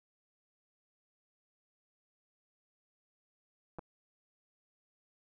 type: clicks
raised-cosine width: 1 ms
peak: -30 dBFS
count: 2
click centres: 3.786 / 3.792 s
effects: none